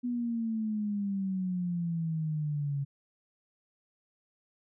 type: exponential sweep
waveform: sine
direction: down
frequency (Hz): 246.9 to 138.59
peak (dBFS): -29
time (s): 0.03-2.85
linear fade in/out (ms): 20
effects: none